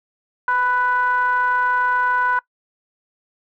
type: ring-modulated tone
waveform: triangle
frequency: 245.3 Hz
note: B3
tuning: 12 cents flat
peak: -11 dBFS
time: 0.48-2.39 s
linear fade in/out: 2 ms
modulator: 1240 Hz
effects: noise-tail reverb RT60 0.1 s tail -22 dB re dry